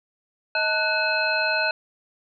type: tone cluster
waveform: sine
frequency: 632 / 883 / 1485 / 2580 / 4152 Hz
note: D#5 / A5 / F#6 / E7 / C8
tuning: +27 / +6 / +6 / -38 / -14 cents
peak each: -27 / -30 / -24 / -26 / -29 dBFS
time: 0.55-1.71 s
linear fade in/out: 2 ms
effects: none